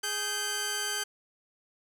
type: tone pair together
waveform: 10% pulse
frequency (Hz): 415.3 / 1552.6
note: G#4 / G6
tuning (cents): 0 / -17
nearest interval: octave + major seventh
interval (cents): 2283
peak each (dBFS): -29 / -22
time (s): 0.03-1.04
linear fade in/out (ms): 10
effects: none